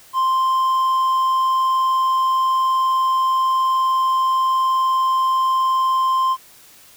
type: tone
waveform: triangle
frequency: 1046.5 Hz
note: C6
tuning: in tune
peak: -13 dBFS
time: 0.13-6.37 s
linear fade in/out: 50 ms
effects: white hiss -47 dBFS RMS until 6.96 s